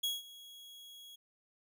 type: tone with ADSR envelope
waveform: 40% pulse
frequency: 3322 Hz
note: G#7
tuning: in tune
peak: -30 dBFS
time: 0.03-1.16 s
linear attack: 10 ms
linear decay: 180 ms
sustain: -20 dB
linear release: 10 ms
effects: none